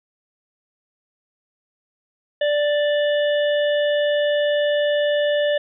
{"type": "harmonic tone", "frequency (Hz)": 587.3, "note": "D5", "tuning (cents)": 0, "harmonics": [1, 3, 5, 6], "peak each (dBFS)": [-17, -27, -31, -33], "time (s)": [2.41, 5.58], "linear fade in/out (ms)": 5, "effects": []}